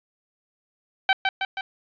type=tone with echo; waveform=15% pulse; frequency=771 Hz; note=G5; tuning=29 cents flat; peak=-9 dBFS; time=1.09-1.13 s; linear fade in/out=2 ms; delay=160 ms; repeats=3; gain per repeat=-4 dB; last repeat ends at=1.61 s; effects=resampled to 11025 Hz + 8-bit